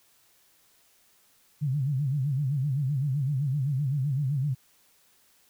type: tone with vibrato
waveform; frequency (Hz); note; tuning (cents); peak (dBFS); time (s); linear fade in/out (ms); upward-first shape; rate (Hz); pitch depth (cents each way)
sine; 138.59; C#3; 0; -24; 1.61-4.55; 20; sine; 7.8; 150
effects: white hiss -63 dBFS RMS until 5.49 s